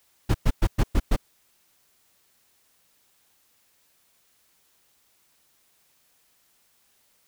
brown noise bursts, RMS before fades -18 dBFS, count 6, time 0.29-1.164 s, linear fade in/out 10 ms, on 54 ms, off 110 ms, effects white hiss -65 dBFS RMS until 7.27 s

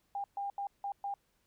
sine tone bursts at uneven times, 801 Hz, G5, 37 cents sharp, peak -34 dBFS, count 5, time 0.15-0.24 / 0.37-0.5 / 0.58-0.67 / 0.84-0.92 / 1.04-1.14 s, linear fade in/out 2 ms, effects pink hiss -75 dBFS RMS until 1.46 s

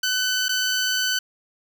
15% pulse tone with dropouts, 1508 Hz, F#6, 32 cents sharp, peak -14 dBFS, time 0.03-1.19 s, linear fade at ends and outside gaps 5 ms, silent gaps 0.484-0.491 s, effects none

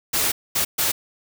white noise bursts at uneven times, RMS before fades -21 dBFS, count 3, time 0.13-0.32 / 0.55-0.65 / 0.78-0.92 s, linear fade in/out 10 ms, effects none

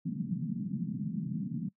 white band-pass noise, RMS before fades -35 dBFS, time 0.05-1.69 s, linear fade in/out 10 ms, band 140 to 230 Hz, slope 48 dB/octave, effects noise-tail reverb RT60 0.1 s tail -24 dB re dry

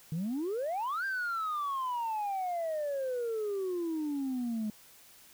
sine exponential two-way sweep, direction up then down, 150.2 to 1600 to 209.4 Hz, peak -29 dBFS, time 0.12-4.7 s, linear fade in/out 2 ms, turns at 1.05 s, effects tanh soft clip ceiling -29 dBFS + white hiss -57 dBFS RMS until 5.33 s

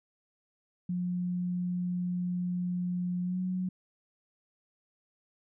sine tone with pitch glide, 178.6 to 183.83 Hz, F3 to F#3, +39 to -11 cents, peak -29 dBFS, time 0.89-3.69 s, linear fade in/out 5 ms, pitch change +50 cents, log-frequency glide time 3.23-3.39 s, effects none

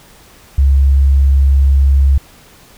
sine tone, 68.5 Hz, C#2, 20 cents flat, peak -6 dBFS, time 0.58-2.18 s, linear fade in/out 5 ms, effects pink hiss -43 dBFS RMS until 2.77 s

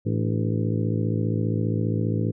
harmonic tone with a mistuned harmonic, 55 Hz, A1, in tune, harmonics 2 / 3 / 4 / 5 / 6 / 7 / 8 / 9, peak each -24 / -28 / -30 / -32 / -34 / -35 / -36 / -37 dBFS, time 0.05-2.32 s, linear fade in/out 20 ms, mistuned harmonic 5, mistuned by +94 cents, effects none

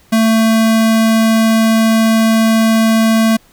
square tone, 223.2 Hz, A3, 25 cents sharp, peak -9 dBFS, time 0.12-3.37 s, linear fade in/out 10 ms, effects pink hiss -49 dBFS RMS until 3.52 s

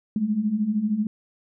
sine beating tone pair, 202.8 / 215.8 Hz, G#3 / A3, -41 / -33 cents, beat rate 13 Hz, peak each -27 / -22 dBFS, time 0.16-1.07 s, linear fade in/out 2 ms, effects none

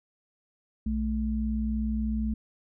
sine tone pair together, 61.24 / 217.6 Hz, B1 / A3, -14 / -19 cents, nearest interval octave + minor seventh, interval 2195 cents, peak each -29 / -28 dBFS, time 0.86-2.34 s, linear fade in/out 5 ms, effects none

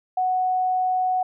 sine tone, 740 Hz, F#5, in tune, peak -19 dBFS, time 0.17-1.23 s, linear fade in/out 5 ms, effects none

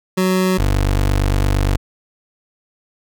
25% pulse tone pair in turn, 186 / 48.71 Hz, F#3 / G1, +9 / -10 cents, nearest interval octave + major seventh, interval 2319 cents, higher first, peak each -10 dBFS, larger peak neither, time 0.17-0.58 / 0.58-1.77 s, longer second, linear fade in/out 10 ms, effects none

